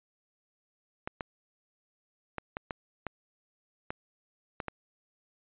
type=clicks; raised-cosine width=0.5 ms; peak=-19 dBFS; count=9; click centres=1.075 / 1.208 / 2.383 / 2.569 / 2.708 / 3.067 / 3.905 / 4.602 / 4.683 s; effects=resampled to 8000 Hz